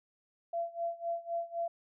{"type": "tone with tremolo", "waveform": "sine", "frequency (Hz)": 679, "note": "F5", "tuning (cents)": -49, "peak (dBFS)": -30, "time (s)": [0.53, 1.68], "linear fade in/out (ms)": 5, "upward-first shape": "sine", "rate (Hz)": 3.9, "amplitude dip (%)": 90, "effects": []}